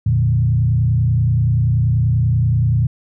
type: tone with frequency modulation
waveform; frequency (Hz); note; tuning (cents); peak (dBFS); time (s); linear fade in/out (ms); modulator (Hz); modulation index
sine; 116.9; A#2; +5; -12; 0.06-2.87; 5; 30.4; 1
effects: none